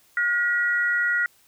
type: tone pair together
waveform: sine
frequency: 1435 / 1920.2 Hz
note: F6 / B6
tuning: +47 / -49 cents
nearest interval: perfect fourth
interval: 504 cents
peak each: -22 / -23 dBFS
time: 0.17-1.26 s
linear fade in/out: 2 ms
effects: white hiss -59 dBFS RMS until 1.47 s